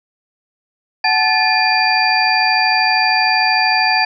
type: tone cluster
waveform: sine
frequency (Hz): 749 / 862 / 1746 / 2422 / 4683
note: F#5 / A5 / A6 / D#7 / D8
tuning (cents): +21 / -36 / -14 / -47 / -6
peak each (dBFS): -18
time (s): 1.04-4.05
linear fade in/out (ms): 5
effects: none